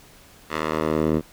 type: tone with band-pass filter sweep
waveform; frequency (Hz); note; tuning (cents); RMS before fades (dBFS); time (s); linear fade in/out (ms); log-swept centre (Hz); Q
10% pulse; 78.1; D#2; +7; -23; 0.49-1.22; 50; 1700 to 260; 0.77
effects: pink hiss -50 dBFS RMS until 1.32 s